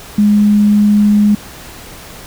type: tone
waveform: sine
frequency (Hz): 207.7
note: G#3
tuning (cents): 0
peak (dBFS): -6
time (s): 0.18-1.35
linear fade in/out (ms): 5
effects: pink hiss -33 dBFS RMS until 2.26 s